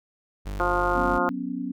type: tone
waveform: 40% pulse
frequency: 49.65 Hz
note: G1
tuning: 23 cents sharp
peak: -29 dBFS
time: 0.45-1.19 s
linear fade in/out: 20 ms
type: harmonic tone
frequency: 176.8 Hz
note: F3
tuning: 22 cents sharp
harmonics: 2 / 3 / 4 / 5 / 6 / 7 / 8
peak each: -29 / -29 / -29 / -29 / -29 / -29 / -29 dBFS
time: 0.6-1.29 s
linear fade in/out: 0 ms
type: chord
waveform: sine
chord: F# suspended fourth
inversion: none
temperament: equal with one note detuned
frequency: 183.51 / 246.9 / 277.2 Hz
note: F#3 / B3 / C#4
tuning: -14 / 0 / 0 cents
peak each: -35 / -31 / -31 dBFS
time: 0.95-1.72 s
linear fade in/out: 10 ms
effects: none